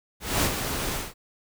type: noise with ADSR envelope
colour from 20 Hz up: pink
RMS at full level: -22 dBFS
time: 0.2-1.14 s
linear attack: 230 ms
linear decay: 71 ms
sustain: -7 dB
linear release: 190 ms
effects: none